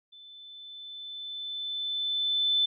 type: tone with level ramp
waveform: sine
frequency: 3520 Hz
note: A7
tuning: in tune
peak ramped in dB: -48 to -21 dBFS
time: 0.12-2.66 s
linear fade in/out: 10 ms
effects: none